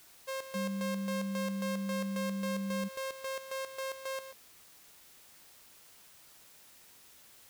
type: tone with tremolo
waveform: sawtooth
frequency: 533 Hz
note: C5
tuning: 32 cents sharp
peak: -31 dBFS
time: 0.27-4.33 s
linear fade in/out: 20 ms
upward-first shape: square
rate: 3.7 Hz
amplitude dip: 70%
type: tone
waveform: sine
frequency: 196 Hz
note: G3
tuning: in tune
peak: -33 dBFS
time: 0.54-2.89 s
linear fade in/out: 20 ms
effects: white hiss -58 dBFS RMS until 7.49 s